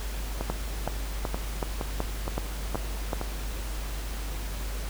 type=two click trains; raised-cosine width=1 ms; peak=-14 / -16 dBFS; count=8 / 7; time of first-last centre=0.5-3.132 / 0.41-3.214 s; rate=2.66 / 2.14 Hz; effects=added 50 Hz sine -31 dBFS peak until 4.89 s + pink hiss -40 dBFS RMS until 4.89 s